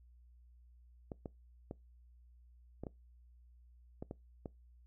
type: clicks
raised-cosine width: 2 ms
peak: -29 dBFS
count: 8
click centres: 1.118 / 1.258 / 1.711 / 2.836 / 2.868 / 4.025 / 4.111 / 4.458 s
effects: noise-tail reverb RT60 0.2 s tail -23 dB re dry + added 60 Hz sine -59 dBFS peak until 4.86 s